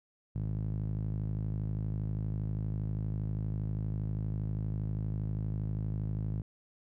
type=tone with band-pass filter; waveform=sawtooth; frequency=52.5 Hz; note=G#1; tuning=19 cents sharp; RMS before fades=-34 dBFS; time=0.35-6.42 s; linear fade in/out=5 ms; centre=130 Hz; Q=2.6; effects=none